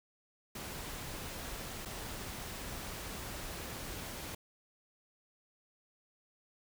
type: noise with dropouts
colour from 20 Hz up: pink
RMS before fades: -43 dBFS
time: 0.55-4.35 s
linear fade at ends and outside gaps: 5 ms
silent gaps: 1.852-1.856 s
effects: none